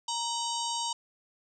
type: harmonic tone with a mistuned harmonic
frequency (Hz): 934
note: A#5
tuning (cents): +3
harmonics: 1 / 3 / 4 / 5 / 6 / 7 / 8 / 9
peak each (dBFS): -33 / -38 / -39 / -40 / -41 / -41 / -42 / -43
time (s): 0.08-0.93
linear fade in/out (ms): 5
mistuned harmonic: 3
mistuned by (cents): +120
effects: none